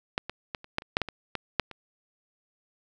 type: clicks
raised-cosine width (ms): 0.3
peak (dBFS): -10 / -18 / -16 / -29 / -10 / -28 / -6 / -11 / -20 / -14 / -6 / -25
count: 12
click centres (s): 0.179 / 0.296 / 0.548 / 0.644 / 0.784 / 0.821 / 0.969 / 1.017 / 1.087 / 1.353 / 1.597 / 1.713
effects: none